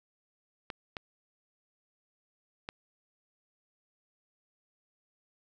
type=clicks; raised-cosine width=0.3 ms; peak=-21 dBFS; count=3; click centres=0.702 / 0.968 / 2.689 s; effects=none